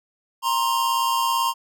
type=tone pair together; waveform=square; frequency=934.9 / 1053 Hz; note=A#5 / C6; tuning=+5 / +11 cents; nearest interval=major second; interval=206 cents; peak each=-23 / -23 dBFS; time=0.42-1.54 s; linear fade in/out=50 ms; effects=none